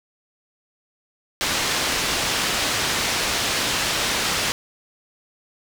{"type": "low-pass noise", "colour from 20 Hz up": "white", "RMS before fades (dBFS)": -23, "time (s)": [1.41, 4.52], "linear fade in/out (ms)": 0, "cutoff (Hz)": 5200, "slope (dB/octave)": 12, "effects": []}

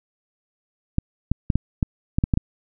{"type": "clicks", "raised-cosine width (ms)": 5, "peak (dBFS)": -6, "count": 9, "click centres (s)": [0.984, 1.316, 1.502, 1.556, 1.828, 2.185, 2.239, 2.338, 2.374], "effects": []}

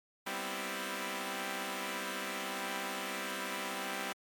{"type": "chord", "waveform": "5% pulse", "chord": "C major seventh", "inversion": "second", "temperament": "equal", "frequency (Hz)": [196, 246.9, 261.6, 329.6], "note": ["G3", "B3", "C4", "E4"], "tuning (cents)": [0, 0, 0, 0], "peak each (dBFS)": [-29, -33, -30, -31], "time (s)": [0.26, 4.13], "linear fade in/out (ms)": 10, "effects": ["MP3 96 kbps"]}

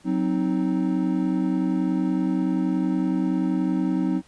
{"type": "chord", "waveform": "triangle", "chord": "C diminished", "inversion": "second", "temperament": "equal with one note detuned", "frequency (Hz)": [185, 261.6, 312.2], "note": ["Gb3", "C4", "Eb4"], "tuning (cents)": [0, 0, 6], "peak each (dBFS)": -23, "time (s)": [0.04, 4.22], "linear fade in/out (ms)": 50, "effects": ["pink hiss -56 dBFS RMS until 4.27 s", "resampled to 22050 Hz"]}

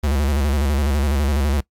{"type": "tone with vibrato", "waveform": "square", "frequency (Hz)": 71.1, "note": "C#2", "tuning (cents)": 45, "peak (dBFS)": -17, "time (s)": [0.03, 1.61], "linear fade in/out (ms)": 10, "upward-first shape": "square", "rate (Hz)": 12, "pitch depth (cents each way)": 85, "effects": ["noise-tail reverb RT60 0.1 s tail -21 dB re dry", "MP3 96 kbps"]}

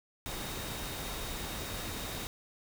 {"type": "tone in noise", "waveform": "sine", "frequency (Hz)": 3729, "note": "A#7", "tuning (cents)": 0, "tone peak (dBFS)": -48, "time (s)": [0.26, 2.27], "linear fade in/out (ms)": 0, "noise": "pink", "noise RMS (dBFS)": -39, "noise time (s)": [0.26, 2.27], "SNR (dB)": -12, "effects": []}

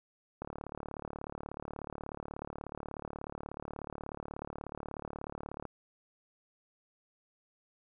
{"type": "click train", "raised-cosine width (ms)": 1, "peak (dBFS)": -26, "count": 192, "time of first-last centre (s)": [0.42, 5.653], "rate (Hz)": 36.5, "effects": []}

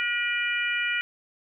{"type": "harmonic tone with a mistuned harmonic", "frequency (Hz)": 480, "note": "B4", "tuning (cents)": -49, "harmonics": [3, 4, 5, 6], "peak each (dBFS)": [-29, -30, -28, -33], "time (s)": [0, 1.01], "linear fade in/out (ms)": 0, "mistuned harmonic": 6, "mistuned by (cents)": 32, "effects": []}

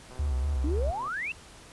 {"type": "click train", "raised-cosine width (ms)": 1, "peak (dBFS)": -34, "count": 124, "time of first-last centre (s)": [0.11, 1.079], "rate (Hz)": 127}
{"type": "tone with vibrato", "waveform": "sine", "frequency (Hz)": 69.3, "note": "C#2", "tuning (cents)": 0, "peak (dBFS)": -25, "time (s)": [0.19, 0.91], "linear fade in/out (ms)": 5, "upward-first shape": "square", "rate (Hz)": 4.1, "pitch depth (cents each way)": 92}
{"type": "exponential sweep", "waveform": "sine", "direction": "up", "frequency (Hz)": [278.9, 2770], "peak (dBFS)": -30, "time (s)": [0.64, 1.32], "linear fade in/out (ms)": 2}
{"effects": ["pink hiss -50 dBFS RMS until 1.72 s", "resampled to 24000 Hz"]}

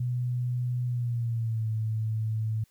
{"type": "tone with pitch glide", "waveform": "sine", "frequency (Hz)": [123.47, 110], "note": ["B2", "A2"], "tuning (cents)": [0, 0], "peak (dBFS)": -26, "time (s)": [0, 2.64], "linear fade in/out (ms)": 5, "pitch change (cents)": -200, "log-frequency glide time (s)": [0.86, 1.69], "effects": ["white hiss -67 dBFS RMS until 2.7 s"]}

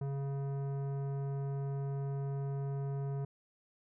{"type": "tone with tanh clipping", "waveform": "sine", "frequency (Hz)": 138.59, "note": "C#3", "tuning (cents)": 0, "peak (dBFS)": -36, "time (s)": [0.01, 3.25], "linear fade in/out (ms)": 5, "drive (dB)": 14, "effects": []}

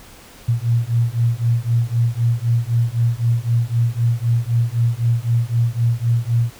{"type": "beating tone pair", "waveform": "sine", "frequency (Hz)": [115.6, 119.5], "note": ["A#2", "A#2"], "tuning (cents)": [-14, 43], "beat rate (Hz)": 3.9, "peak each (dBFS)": -18, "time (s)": [0.48, 6.51], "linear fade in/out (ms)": 10, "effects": ["pink hiss -43 dBFS RMS until 6.59 s"]}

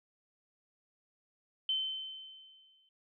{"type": "tone with exponential decay", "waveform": "sine", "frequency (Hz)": 3077, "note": "G7", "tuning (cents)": -33, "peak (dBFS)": -28, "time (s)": [1.69, 2.89], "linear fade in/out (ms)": 2, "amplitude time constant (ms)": 260, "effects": []}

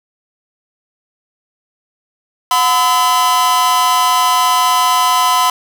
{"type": "tone with amplitude modulation", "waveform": "45% pulse", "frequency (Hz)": 1012, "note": "B5", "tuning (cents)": 42, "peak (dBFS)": -6, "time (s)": [2.51, 5.5], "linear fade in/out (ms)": 2, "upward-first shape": "sine", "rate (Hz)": 285, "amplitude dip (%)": 90, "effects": []}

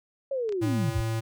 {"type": "linear sweep", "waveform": "sine", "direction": "down", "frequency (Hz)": [560, 51.5], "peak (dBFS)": -26, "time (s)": [0.31, 1.01], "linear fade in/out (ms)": 5}
{"type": "clicks", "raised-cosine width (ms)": 0.2, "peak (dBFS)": -27, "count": 2, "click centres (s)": [0.492, 0.524]}
{"type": "tone", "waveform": "square", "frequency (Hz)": 112.5, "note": "A2", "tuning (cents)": 39, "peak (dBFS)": -27, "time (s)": [0.61, 1.21], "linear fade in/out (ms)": 20}
{"effects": []}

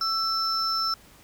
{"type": "tone pair together", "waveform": "triangle", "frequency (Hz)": [1328, 5312], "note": ["E6", "E8"], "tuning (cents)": [12, 12], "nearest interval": "2 octaves", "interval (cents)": 2400, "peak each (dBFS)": -25, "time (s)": [0.01, 0.94], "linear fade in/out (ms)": 2, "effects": ["pink hiss -53 dBFS RMS until 1.23 s"]}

